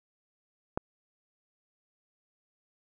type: click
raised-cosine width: 1 ms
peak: -15 dBFS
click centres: 0.775 s
effects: none